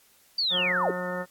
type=linear sweep; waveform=sine; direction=down; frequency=4699 to 311.1 Hz; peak=-23 dBFS; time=0.38-0.91 s; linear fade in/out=5 ms
type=harmonic tone; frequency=180.4 Hz; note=F#3; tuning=44 cents flat; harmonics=1 / 2 / 3 / 4 / 5 / 6 / 7 / 8 / 10; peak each=-35 / -41 / -32 / -45 / -40 / -45 / -39 / -40 / -37 dBFS; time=0.5-1.26 s; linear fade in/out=50 ms
effects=white hiss -60 dBFS RMS until 1.3 s + AAC 64 kbps